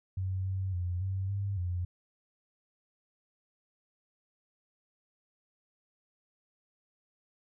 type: tone with pitch steps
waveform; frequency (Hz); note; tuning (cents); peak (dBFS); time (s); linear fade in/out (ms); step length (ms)
sine; 94.1 / 95 / 88.9 / 95.6 / 99.4 / 89; F#2 / F#2 / F2 / G2 / G2 / F2; +30 / +46 / +31 / -43 / +25 / +33; -30; 0.17-1.85; 5; 280
effects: none